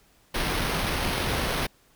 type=noise with sample-and-hold; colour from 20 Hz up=pink; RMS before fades=-27 dBFS; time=0.34-1.67 s; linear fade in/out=10 ms; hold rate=7350 Hz; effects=pink hiss -61 dBFS RMS until 1.95 s